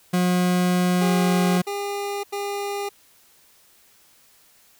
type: tone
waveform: 40% pulse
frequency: 180 Hz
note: F#3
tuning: 47 cents flat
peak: -17 dBFS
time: 0.13-1.62 s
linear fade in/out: 10 ms
type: tone bursts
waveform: 25% pulse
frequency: 403.9 Hz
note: G#4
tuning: 48 cents flat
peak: -22 dBFS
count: 3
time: 1.01-2.892 s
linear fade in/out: 10 ms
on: 570 ms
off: 86 ms
effects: white hiss -56 dBFS RMS until 4.79 s